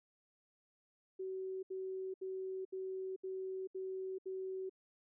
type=tone bursts; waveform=sine; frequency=378 Hz; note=F#4; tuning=37 cents sharp; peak=-39 dBFS; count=7; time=1.19-4.696 s; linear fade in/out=10 ms; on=440 ms; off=71 ms; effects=none

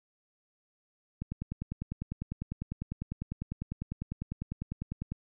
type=click train; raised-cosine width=5 ms; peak=-23 dBFS; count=40; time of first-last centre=1.22-5.12 s; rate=10 Hz; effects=none

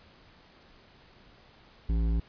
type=tone with hard clipping; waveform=sine; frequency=55.9 Hz; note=A1; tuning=28 cents sharp; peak=-26 dBFS; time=1.89-2.2 s; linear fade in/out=5 ms; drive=11 dB; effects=pink hiss -57 dBFS RMS until 2.28 s + resampled to 11025 Hz

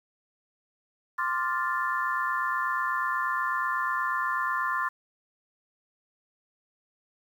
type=chord; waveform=sine; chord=D minor seventh; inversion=third; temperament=equal; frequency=1046.5 / 1174.7 / 1396.9 / 1760 Hz; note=C6 / D6 / F6 / A6; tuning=0 / 0 / 0 / 0 cents; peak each=-29 / -33 / -33 / -31 dBFS; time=1.18-4.89 s; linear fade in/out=10 ms; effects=9-bit

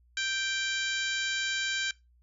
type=harmonic tone; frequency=784 Hz; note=G5; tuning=in tune; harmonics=2 / 3 / 4 / 5 / 6 / 7 / 8 / 9; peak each=-32 / -37 / -36 / -37 / -42 / -45 / -44 / -41 dBFS; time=0.17-1.91 s; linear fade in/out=2 ms; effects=noise-tail reverb RT60 0.2 s tail -20 dB re dry + added 60 Hz sine -60 dBFS peak until 2.22 s

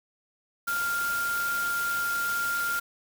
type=tone in noise; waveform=sine; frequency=1396.9 Hz; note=F6; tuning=in tune; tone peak=-26 dBFS; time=0.67-2.8 s; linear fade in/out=10 ms; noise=white; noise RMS=-36 dBFS; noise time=0.67-2.8 s; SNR=+7 dB; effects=none

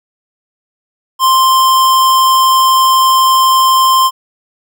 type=tone; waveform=square; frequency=1048 Hz; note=C6; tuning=2 cents sharp; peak=-7 dBFS; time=1.19-4.11 s; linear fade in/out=50 ms; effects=none

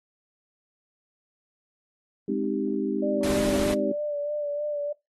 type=chord; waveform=sine; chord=Ab major seventh; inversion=none; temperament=equal; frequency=207.7 / 261.6 / 311.1 / 392 Hz; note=Ab3 / C4 / Eb4 / G4; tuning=0 / 0 / 0 / 0 cents; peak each=-30 dBFS; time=2.28-3.92 s; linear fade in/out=5 ms
type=tone with vibrato; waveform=sine; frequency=587.3 Hz; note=D5; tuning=in tune; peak=-26 dBFS; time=3.02-4.93 s; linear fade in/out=10 ms; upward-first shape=sine; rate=3.2 Hz; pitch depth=28 cents each way
type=noise; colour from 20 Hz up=pink; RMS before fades=-32 dBFS; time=3.23-3.74 s; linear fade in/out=5 ms
effects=noise-tail reverb RT60 0.2 s tail -21 dB re dry + AAC 32 kbps

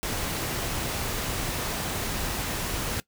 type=noise; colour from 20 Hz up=pink; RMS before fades=-30 dBFS; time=0.03-3 s; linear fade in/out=0 ms; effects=noise-tail reverb RT60 0.1 s tail -20 dB re dry

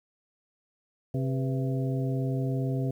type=harmonic tone with a mistuned harmonic; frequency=133.1 Hz; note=C3; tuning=30 cents sharp; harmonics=1 / 2 / 3 / 4 / 5; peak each=-27 / -33 / -37 / -39 / -41 dBFS; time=1.14-2.91 s; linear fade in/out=5 ms; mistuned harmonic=4; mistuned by=-120 cents; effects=10-bit

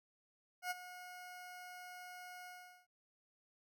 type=tone with ADSR envelope; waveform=20% pulse; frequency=723 Hz; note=F#5; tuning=40 cents flat; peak=-31 dBFS; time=0.62-2.87 s; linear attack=87 ms; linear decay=25 ms; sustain=-14 dB; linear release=400 ms; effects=none

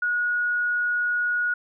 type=tone; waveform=sine; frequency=1452 Hz; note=F#6; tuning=33 cents flat; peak=-21 dBFS; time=0.02-1.54 s; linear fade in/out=5 ms; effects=none

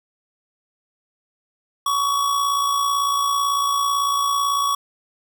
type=tone with amplitude modulation; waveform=square; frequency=1125 Hz; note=C#6; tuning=25 cents sharp; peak=-17 dBFS; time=1.86-4.75 s; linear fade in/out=5 ms; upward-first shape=sine; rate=58 Hz; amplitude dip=40%; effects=none

